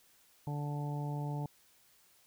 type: harmonic tone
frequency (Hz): 146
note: D3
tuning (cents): -10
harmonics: 1 / 2 / 3 / 4 / 5 / 6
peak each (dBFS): -35 / -45 / -49 / -51 / -49 / -46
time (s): 0.47-1.46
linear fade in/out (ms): 2
effects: white hiss -66 dBFS RMS until 2.26 s